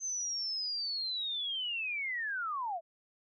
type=linear sweep; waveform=sine; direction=down; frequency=6272 to 626 Hz; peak=-33 dBFS; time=0-2.81 s; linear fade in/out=50 ms; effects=none